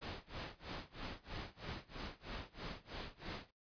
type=noise with tremolo; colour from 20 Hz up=pink; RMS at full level=-44 dBFS; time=0.01-3.51 s; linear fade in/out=20 ms; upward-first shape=sine; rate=3.1 Hz; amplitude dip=95%; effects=noise-tail reverb RT60 0.2 s tail -25 dB re dry + resampled to 11025 Hz